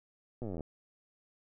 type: slowing click train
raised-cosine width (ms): 2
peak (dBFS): -27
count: 19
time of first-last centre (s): 0.42-0.607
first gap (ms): 8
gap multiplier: 1.03
effects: none